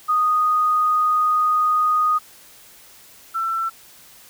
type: tone pair in turn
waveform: sine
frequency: 1240 / 1339.8 Hz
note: D#6 / E6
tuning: -6 / +28 cents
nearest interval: minor second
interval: 134 cents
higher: second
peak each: -15 / -20 dBFS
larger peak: first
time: 0.08-2.19 / 3.34-3.7 s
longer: first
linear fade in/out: 20 ms
effects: white hiss -47 dBFS RMS until 4.29 s